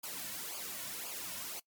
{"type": "noise with flanger", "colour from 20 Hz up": "white", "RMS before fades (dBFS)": -42, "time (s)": [0.03, 1.6], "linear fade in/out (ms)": 10, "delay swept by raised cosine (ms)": [0.52, 2.52], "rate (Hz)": 1.9, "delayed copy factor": -0.75, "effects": ["noise-tail reverb RT60 0.1 s tail -22 dB re dry", "MP3 96 kbps"]}